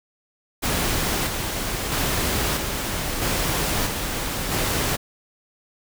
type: noise with tremolo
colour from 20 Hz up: pink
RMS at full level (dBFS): -23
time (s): 0.62-4.97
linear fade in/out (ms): 20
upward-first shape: square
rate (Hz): 0.77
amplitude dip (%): 35
effects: none